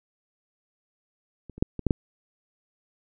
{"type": "clicks", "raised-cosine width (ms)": 3, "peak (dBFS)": [-28, -28, -7, -19, -9, -7], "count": 6, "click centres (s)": [1.497, 1.58, 1.625, 1.793, 1.867, 1.908], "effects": []}